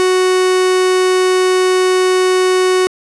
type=tone; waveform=45% pulse; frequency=370 Hz; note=F#4; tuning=in tune; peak=-10 dBFS; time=0-2.87 s; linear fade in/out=0 ms; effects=resampled to 24000 Hz + 8-bit